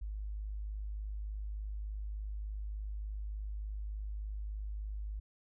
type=tone; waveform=sine; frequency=51.7 Hz; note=G#1; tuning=7 cents flat; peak=-37 dBFS; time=0.01-5.2 s; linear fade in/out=10 ms; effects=none